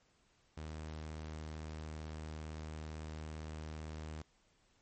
sawtooth tone, 77.78 Hz, D#2, in tune, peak -39 dBFS, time 0.57-4.22 s, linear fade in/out 5 ms, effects pink hiss -72 dBFS RMS until 4.81 s + MP3 32 kbps

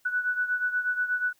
sine beating tone pair, 1480 / 1488.3 Hz, F#6 / F#6, 0 / +10 cents, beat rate 8.3 Hz, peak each -26 / -31 dBFS, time 0.05-1.33 s, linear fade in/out 10 ms, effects white hiss -66 dBFS RMS until 1.39 s

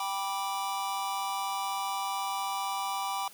square chord, G major, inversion none, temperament just, 784 / 980 / 1176 Hz, G5 / B5 / D6, 0 / -14 / +2 cents, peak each -35 / -36 / -37 dBFS, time 0-3.28 s, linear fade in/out 2 ms, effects white hiss -53 dBFS RMS until 3.33 s

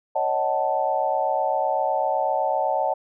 sine chord, D# half-diminished seventh, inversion third, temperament equal with one note detuned, 554.4 / 622.3 / 748.2 / 880 Hz, C#5 / D#5 / F#5 / A5, 0 / 0 / +19 / 0 cents, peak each -27 / -26 / -25 / -25 dBFS, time 0.15-2.94 s, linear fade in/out 10 ms, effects none

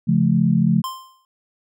sine chord, Db augmented, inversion none, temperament just, 138.59 / 173.24 / 216.5 Hz, Db3 / F3 / A3, 0 / -14 / -28 cents, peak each -20 / -17 / -18 dBFS, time 0.07-0.82 s, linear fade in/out 20 ms
square tone with exponential decay, 1046.5 Hz, C6, in tune, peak -23 dBFS, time 0.84-1.25 s, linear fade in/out 1 ms, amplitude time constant 88 ms
effects none

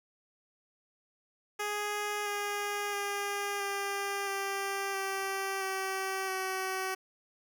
10% pulse tone with pitch steps, 415.3 / 409.8 / 404.4 / 399.1 / 393.8 / 388.6 / 383.5 / 378.4 Hz, G#4 / G#4 / G#4 / G4 / G4 / G4 / G4 / F#4, 0 / -23 / -46 / +31 / +8 / -15 / -38 / +39 cents, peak -24 dBFS, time 1.59-6.95 s, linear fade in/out 10 ms, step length 670 ms, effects none

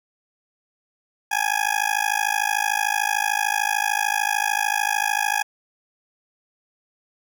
20% pulse tone with amplitude modulation, 830.6 Hz, G#5, in tune, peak -11 dBFS, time 1.31-5.43 s, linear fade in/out 10 ms, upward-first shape sine, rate 53.4 Hz, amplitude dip 100%, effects none

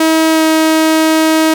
sawtooth tone with pitch glide, 320 to 317.4 Hz, D#4 to D#4, +49 to +35 cents, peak -4 dBFS, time 0-1.54 s, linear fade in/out 5 ms, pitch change -14 cents, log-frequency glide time 0.31-0.43 s, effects none

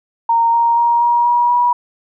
sine tone with pitch steps, 925 / 933.6 / 942.3 / 951 / 959.8 / 968.7 Hz, A#5 / A#5 / A#5 / A#5 / B5 / B5, -14 / +2 / +18 / +34 / -50 / -34 cents, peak -10 dBFS, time 0.29-1.73 s, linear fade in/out 5 ms, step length 240 ms, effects none

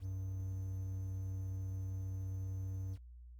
triangle tone with quantisation, 94.9 Hz, F#2, 44 cents sharp, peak -36 dBFS, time 0-2.98 s, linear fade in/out 50 ms, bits 11, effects added 60 Hz sine -51 dBFS peak until 3.39 s + Opus 24 kbps

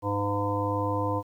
harmonic tone, 101.5 Hz, G#2, 39 cents flat, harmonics 1 / 3 / 5 / 7 / 9 / 10, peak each -30 / -32 / -31 / -38 / -33 / -32 dBFS, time 0.02-1.23 s, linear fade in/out 50 ms, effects 10-bit

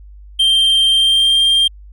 triangle tone with pitch glide, 3159 to 3190 Hz, G7 to G7, +13 to +30 cents, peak -8 dBFS, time 0.39-1.68 s, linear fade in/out 10 ms, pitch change +17 cents, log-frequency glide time 0.9-1.42 s, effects added 50 Hz sine -35 dBFS peak until 1.92 s

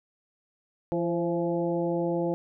harmonic tone with a mistuned harmonic, 170 Hz, F3, 46 cents flat, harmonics 1 / 2 / 3 / 4 / 5, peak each -31 / -28 / -30 / -36 / -38 dBFS, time 0.92-2.34 s, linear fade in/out 0 ms, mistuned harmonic 3, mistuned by +41 cents, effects none

